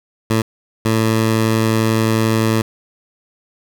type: tone bursts at uneven times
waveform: 15% pulse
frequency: 111.4 Hz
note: A2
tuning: 22 cents sharp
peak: -7 dBFS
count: 2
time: 0.3-0.42 / 0.85-2.62 s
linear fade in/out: 5 ms
effects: none